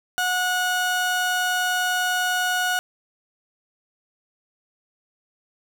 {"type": "tone pair together", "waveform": "30% pulse", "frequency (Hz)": [730, 1460], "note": ["F#5", "F#6"], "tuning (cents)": [-24, -24], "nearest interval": "octave", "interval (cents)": 1200, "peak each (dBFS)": -22, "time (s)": [0.18, 2.79], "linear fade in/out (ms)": 0, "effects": []}